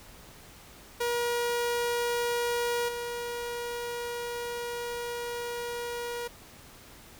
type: tone with level steps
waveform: sawtooth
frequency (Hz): 477.8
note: A#4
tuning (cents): +43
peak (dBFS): -23 / -29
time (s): 1-6.28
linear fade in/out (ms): 10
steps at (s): 2.88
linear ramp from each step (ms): 10
effects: pink hiss -51 dBFS RMS until 7.19 s